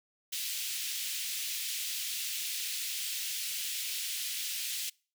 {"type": "high-pass noise", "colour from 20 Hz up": "pink", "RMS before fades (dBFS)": -36, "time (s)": [0.32, 4.9], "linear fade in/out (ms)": 10, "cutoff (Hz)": 2600, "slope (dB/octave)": 24, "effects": ["noise-tail reverb RT60 0.4 s tail -26 dB re dry"]}